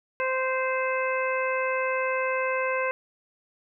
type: harmonic tone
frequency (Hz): 520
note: C5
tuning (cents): -11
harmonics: 1 / 2 / 3 / 4 / 5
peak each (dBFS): -27 / -30 / -32 / -33 / -34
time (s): 0.2-2.91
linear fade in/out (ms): 0
effects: none